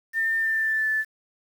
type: tone with pitch glide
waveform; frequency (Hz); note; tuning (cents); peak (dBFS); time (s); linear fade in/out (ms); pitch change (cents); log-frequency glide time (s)
sine; 1803 to 1749.6; A6 to A6; +42 to -10; -21; 0.13-1.05; 50; -52; 0.35-0.88
effects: 8-bit